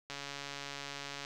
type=click train; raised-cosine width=0.2 ms; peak=-24 dBFS; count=163; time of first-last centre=0.1-1.249 s; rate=141 Hz; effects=none